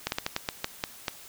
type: slowing click train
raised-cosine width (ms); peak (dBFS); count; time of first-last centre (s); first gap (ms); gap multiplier
0.2; -10; 9; 0.07-1.082; 51; 1.25
effects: white hiss -48 dBFS RMS until 1.28 s